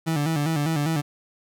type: tone with vibrato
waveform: 30% pulse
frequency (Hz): 153.7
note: D#3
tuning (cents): -21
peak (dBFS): -19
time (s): 0.06-1.02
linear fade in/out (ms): 20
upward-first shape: square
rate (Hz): 5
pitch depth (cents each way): 94
effects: none